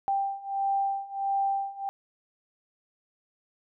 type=beating tone pair; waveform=sine; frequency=787 / 788.5 Hz; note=G5 / G5; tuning=+7 / +10 cents; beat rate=1.5 Hz; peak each=-30 / -28 dBFS; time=0.08-1.89 s; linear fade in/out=0 ms; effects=none